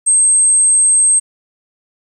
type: tone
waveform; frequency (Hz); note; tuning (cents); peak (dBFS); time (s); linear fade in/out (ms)
sine; 8372; C9; 0; -6; 0.06-1.2; 20
effects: tanh soft clip ceiling -5 dBFS + 8-bit